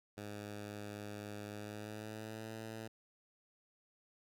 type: tone with pitch glide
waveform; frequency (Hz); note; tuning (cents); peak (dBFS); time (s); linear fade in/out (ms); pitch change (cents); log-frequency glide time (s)
10% pulse; 103.83 to 111.28; G#2 to A2; 0 to +20; -36; 0.17-2.88; 10; +120; 1.49-2.54
effects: none